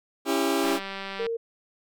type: chord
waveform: sawtooth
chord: C# diminished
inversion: none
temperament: just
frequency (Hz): 277.2 / 332.6 / 399.1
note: C#4 / E4 / G4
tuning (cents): 0 / +16 / +31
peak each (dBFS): -23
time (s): 0.25-0.8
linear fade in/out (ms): 50
type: click train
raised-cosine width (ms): 0.3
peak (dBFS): -19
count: 123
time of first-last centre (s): 0.64-1.266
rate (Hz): 195
type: tone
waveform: sine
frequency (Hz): 460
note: A#4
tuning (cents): -23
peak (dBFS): -26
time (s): 1.19-1.37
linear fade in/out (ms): 10
effects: none